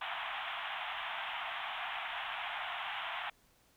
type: band-pass noise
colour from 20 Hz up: pink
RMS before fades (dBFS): -40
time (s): 0.01-3.3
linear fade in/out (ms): 5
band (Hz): 670 to 3500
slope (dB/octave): 96
effects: pink hiss -68 dBFS RMS until 3.76 s